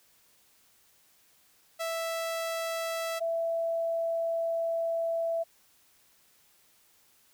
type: tone pair in turn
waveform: sawtooth / sine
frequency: 659.3 / 664.3 Hz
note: E5 / E5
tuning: 0 / +13 cents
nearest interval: unison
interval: 13 cents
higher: second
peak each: -27 dBFS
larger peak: neither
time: 1.79-3.2 / 3.2-5.44 s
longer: second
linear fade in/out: 20 ms
effects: white hiss -64 dBFS RMS until 7.33 s